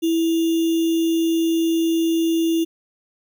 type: tone with sample-and-hold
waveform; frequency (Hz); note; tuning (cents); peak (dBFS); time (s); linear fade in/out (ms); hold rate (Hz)
sine; 329.6; E4; 0; -16; 0.02-2.65; 20; 3150
effects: none